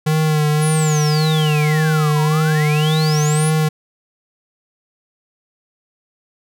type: tone with vibrato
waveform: square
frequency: 153.5 Hz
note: D#3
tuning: 23 cents flat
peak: -14 dBFS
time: 0.06-3.69 s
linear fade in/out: 10 ms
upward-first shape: sine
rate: 1.8 Hz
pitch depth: 36 cents each way
type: exponential two-way sweep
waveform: sine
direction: down then up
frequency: 10780 to 932.3 to 10780 Hz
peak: -24 dBFS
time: 0.61-3.51 s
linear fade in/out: 20 ms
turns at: 2.22 s
effects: none